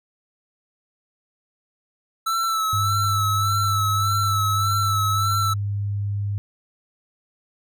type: tone with vibrato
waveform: square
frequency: 1318.5 Hz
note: E6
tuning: in tune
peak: -21 dBFS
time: 2.26-5.54 s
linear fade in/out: 10 ms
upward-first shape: sine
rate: 1.7 Hz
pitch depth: 38 cents each way
type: tone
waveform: sine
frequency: 101.4 Hz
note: G#2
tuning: 41 cents flat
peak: -22 dBFS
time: 2.73-6.38 s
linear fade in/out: 0 ms
effects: none